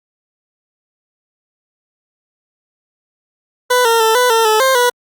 20% pulse tone with pitch steps, 497 / 458.6 / 444.4 / 496.7 / 452.5 / 433.2 / 528 / 489.2 Hz, B4 / A#4 / A4 / B4 / A4 / A4 / C5 / B4, +11 / -28 / +17 / +10 / +48 / -27 / +16 / -16 cents, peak -5 dBFS, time 3.7-4.9 s, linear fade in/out 10 ms, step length 150 ms, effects Opus 48 kbps

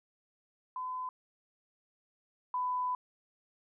sine tone pair in turn, 1014 / 999.5 Hz, B5 / B5, +45 / +20 cents, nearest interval unison, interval 25 cents, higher first, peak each -35 / -30 dBFS, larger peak second, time 0.76-1.09 / 2.54-2.95 s, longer second, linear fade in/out 2 ms, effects none

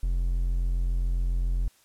triangle tone, 43.65 Hz, F1, in tune, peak -21 dBFS, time 0.03-1.68 s, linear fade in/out 0 ms, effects white hiss -61 dBFS RMS until 1.84 s + low-pass 12000 Hz 12 dB/octave

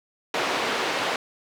pink band-pass noise, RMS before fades -26 dBFS, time 0.34-1.16 s, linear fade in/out 2 ms, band 420 to 3600 Hz, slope 12 dB/octave, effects none

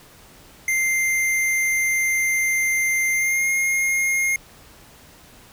square tone with pitch glide, 2093 to 2136 Hz, C7 to C7, 0 to +35 cents, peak -19 dBFS, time 0.68-4.36 s, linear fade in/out 2 ms, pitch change +35 cents, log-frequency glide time 3.11-3.49 s, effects pink hiss -48 dBFS RMS until 5.52 s

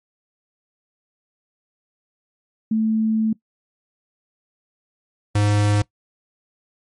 sine / square tone pair in turn, 220 / 103.61 Hz, A3 / G#2, 0 / -4 cents, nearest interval octave + minor second, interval 1304 cents, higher first, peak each -16 dBFS, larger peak neither, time 2.71-3.33 / 5.35-5.82 s, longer first, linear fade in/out 5 ms, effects noise-tail reverb RT60 0.1 s tail -20 dB re dry + MP3 48 kbps

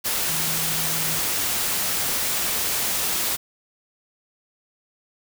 sine tone in noise, 160.6 Hz, E3, 45 cents flat, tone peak -34 dBFS, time 0.27-1.2 s, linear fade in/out 20 ms, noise white, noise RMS -24 dBFS, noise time 0.04-3.37 s, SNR -13 dB, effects none

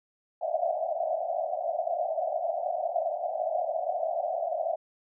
white band-pass noise, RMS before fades -30 dBFS, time 0.41-4.76 s, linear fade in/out 10 ms, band 610 to 720 Hz, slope 96 dB/octave, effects none

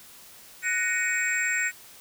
sine tone cluster, 1484 / 1868 / 2246 / 2511 / 7430 Hz, F#6 / A#6 / C#7 / D#7 / A#8, +5 / +3 / +22 / +15 / -7 cents, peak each -30 / -27 / -30 / -34 / -32 dBFS, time 0.62-1.72 s, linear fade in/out 50 ms, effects white hiss -49 dBFS RMS until 2 s

